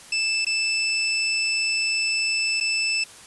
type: tone with dropouts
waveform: 25% pulse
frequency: 2637 Hz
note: E7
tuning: in tune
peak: -17 dBFS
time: 0.12-3.04 s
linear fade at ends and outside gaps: 5 ms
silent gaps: 0.449-0.466 / 2.602-2.608 s
effects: white hiss -45 dBFS RMS until 3.26 s + resampled to 24000 Hz